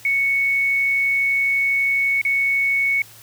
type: tone with dropouts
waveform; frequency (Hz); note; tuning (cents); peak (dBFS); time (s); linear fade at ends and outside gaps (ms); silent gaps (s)
sine; 2217; C#7; 0; -16; 0.05-3.02; 2; 2.215-2.25
effects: added 111 Hz sine -51 dBFS peak until 3.22 s + white hiss -45 dBFS RMS until 3.22 s